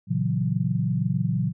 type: chord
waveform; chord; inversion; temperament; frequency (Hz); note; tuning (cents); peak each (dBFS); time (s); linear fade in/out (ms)
sine; F# dominant seventh; first; equal; 116.54 / 138.59 / 164.81 / 185; A#2 / C#3 / E3 / F#3; 0 / 0 / 0 / 0; -27; 0.07-1.53; 50
effects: none